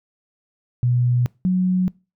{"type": "tone pair in turn", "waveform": "sine", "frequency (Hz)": [122.7, 183.84], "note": ["B2", "F#3"], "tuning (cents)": [-11, -11], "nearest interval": "perfect fifth", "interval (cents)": 700, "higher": "second", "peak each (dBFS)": -15, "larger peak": "neither", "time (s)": [[0.83, 1.26], [1.45, 1.88]], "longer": "neither", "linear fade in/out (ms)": 0, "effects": ["noise-tail reverb RT60 0.3 s tail -24 dB re dry"]}